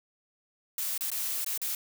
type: noise with dropouts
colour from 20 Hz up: blue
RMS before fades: -32 dBFS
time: 0.78-1.75 s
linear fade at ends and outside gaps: 2 ms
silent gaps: 0.978-1.008 / 1.103-1.116 / 1.446-1.463 / 1.577-1.616 s
effects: none